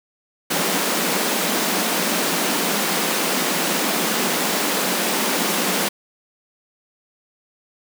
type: high-pass noise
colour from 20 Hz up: pink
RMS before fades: -21 dBFS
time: 0.5-5.89 s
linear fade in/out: 10 ms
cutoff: 170 Hz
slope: 96 dB/octave
effects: none